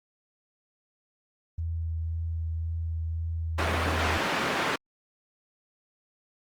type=tone with vibrato; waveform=sine; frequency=82 Hz; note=E2; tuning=9 cents flat; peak=-28 dBFS; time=1.58-4.18 s; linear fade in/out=5 ms; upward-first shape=triangle; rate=1.9 Hz; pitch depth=16 cents each way
type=band-pass noise; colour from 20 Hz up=white; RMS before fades=-28 dBFS; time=3.58-4.76 s; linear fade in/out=5 ms; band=130 to 1900 Hz; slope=12 dB/octave
effects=Opus 32 kbps